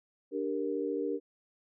sine chord, G minor, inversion second, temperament equal, 293.7 / 392 / 466.2 Hz, D4 / G4 / Bb4, 0 / 0 / 0 cents, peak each -35 / -35 / -34 dBFS, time 0.31-1.2 s, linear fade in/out 50 ms, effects none

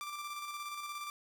sawtooth tone with tremolo, 1178 Hz, D6, 5 cents sharp, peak -35 dBFS, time 0.01-1.1 s, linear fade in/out 0 ms, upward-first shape square, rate 17 Hz, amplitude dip 35%, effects none

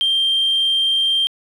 sine tone, 3171 Hz, G7, 19 cents sharp, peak -13 dBFS, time 0.01-1.27 s, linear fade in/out 0 ms, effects tanh soft clip ceiling -11 dBFS + 8-bit

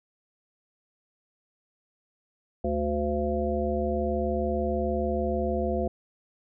harmonic tone with a mistuned harmonic, 73.3 Hz, D2, 3 cents flat, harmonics 1 / 3 / 5 / 7 / 9, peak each -31 / -31 / -31 / -31 / -31 dBFS, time 2.64-5.88 s, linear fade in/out 5 ms, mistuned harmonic 9, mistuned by +48 cents, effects none

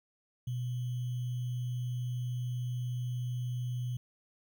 sine tone with sample-and-hold, 123.47 Hz, B2, in tune, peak -32 dBFS, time 0.47-3.97 s, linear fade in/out 5 ms, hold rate 3150 Hz, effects none

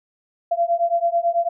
sine beating tone pair, 679 / 688.1 Hz, F5 / F5, -49 / -26 cents, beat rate 9.1 Hz, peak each -20 dBFS, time 0.51-1.49 s, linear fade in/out 10 ms, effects none

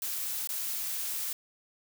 blue noise with dropouts, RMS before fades -34 dBFS, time 0.02-1.33 s, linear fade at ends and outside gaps 2 ms, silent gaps 0.473-0.49 s, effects none

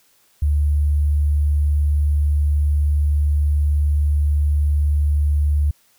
sine tone with sample-and-hold, 73.42 Hz, D2, in tune, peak -14 dBFS, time 0.42-5.71 s, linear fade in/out 5 ms, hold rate 11025 Hz, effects white hiss -58 dBFS RMS until 5.98 s

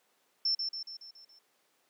sine tone with echo, 5360 Hz, E8, 28 cents sharp, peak -26 dBFS, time 0.45-0.55 s, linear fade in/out 5 ms, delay 140 ms, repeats 6, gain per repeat -5 dB, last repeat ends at 1.39 s, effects pink hiss -71 dBFS RMS until 1.89 s + high-pass 400 Hz 12 dB/octave

